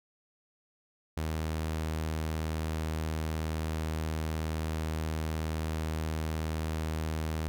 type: tone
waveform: sawtooth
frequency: 79 Hz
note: D#2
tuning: 27 cents sharp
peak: -27 dBFS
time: 1.17-7.48 s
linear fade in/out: 0 ms
effects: none